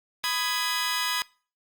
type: chord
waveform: 15% pulse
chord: G# minor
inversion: first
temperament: just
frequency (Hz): 996.7 / 1245.9 / 1661.2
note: B5 / D#6 / G#6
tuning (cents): +16 / +2 / 0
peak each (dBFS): -23 / -26 / -23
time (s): 0.24-1.22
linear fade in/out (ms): 0
effects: noise-tail reverb RT60 0.4 s tail -24 dB re dry + Opus 48 kbps